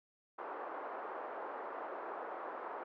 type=band-pass noise; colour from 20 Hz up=white; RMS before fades=-44 dBFS; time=0.38-2.84 s; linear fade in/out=10 ms; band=370 to 1200 Hz; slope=24 dB/octave; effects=none